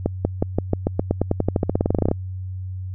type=accelerating click train; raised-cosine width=2 ms; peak=-5 dBFS; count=25; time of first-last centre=0.06-2.114 s; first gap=190 ms; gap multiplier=0.92; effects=added 93 Hz sine -27 dBFS peak until 2.94 s